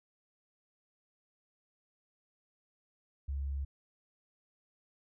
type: tone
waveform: sine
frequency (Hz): 69.3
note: C#2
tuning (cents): 0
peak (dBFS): -33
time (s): 3.28-3.65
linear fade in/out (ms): 10
effects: none